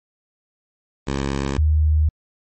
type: tone pair in turn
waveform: 10% pulse / sine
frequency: 68.7 / 76.95 Hz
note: C#2 / D#2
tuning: -15 / -19 cents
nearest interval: major second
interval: 196 cents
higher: second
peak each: -13 dBFS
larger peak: neither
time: 1.07-1.58 / 1.58-2.09 s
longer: neither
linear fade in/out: 5 ms
effects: MP3 32 kbps